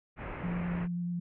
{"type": "low-pass noise", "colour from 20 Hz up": "pink", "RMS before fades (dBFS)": -40, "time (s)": [0.16, 0.88], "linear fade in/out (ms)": 50, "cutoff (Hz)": 2500, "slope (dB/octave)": 48}
{"type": "tone with vibrato", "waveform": "sine", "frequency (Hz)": 174.61, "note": "F3", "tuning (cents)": 0, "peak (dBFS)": -31, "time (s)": [0.43, 1.2], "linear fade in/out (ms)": 10, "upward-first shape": "square", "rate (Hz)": 9.3, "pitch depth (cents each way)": 9}
{"effects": []}